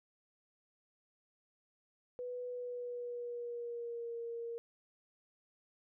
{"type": "tone with pitch glide", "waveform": "sine", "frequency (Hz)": [493.9, 466.2], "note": ["B4", "A#4"], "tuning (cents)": [0, 0], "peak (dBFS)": -39, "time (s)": [2.19, 4.58], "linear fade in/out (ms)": 0, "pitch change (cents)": -100, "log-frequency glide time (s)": [2.48, 4.16], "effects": []}